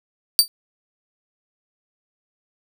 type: tone with exponential decay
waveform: sawtooth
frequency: 4633 Hz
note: D8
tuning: 24 cents flat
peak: -3 dBFS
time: 0.39-0.48 s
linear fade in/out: 0 ms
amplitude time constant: 19 ms
effects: none